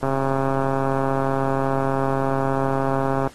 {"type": "click train", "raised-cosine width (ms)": 1, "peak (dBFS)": -9, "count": 439, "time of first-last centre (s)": [0.03, 3.274], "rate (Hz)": 135, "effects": ["pink hiss -48 dBFS RMS until 3.34 s", "AAC 32 kbps"]}